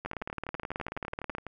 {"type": "two click trains", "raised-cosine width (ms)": 0.5, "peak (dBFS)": [-23, -19], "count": [18, 25], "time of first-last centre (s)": [[0.05, 1.467], [0.06, 1.35]], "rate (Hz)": [12, 18.6], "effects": []}